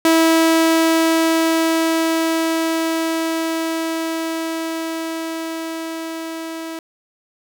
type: tone with level ramp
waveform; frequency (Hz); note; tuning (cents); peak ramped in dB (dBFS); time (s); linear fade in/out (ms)
sawtooth; 325.7; E4; -21; -7 to -23; 0.05-6.79; 2
effects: none